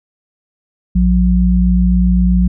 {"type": "tone pair together", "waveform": "sine", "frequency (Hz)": [57.9, 181.4], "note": ["A#1", "F#3"], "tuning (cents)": [-11, -34], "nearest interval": "octave + minor sixth", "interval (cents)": 1977, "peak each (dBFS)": -11, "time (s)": [0.95, 2.48], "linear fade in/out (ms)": 10, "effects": []}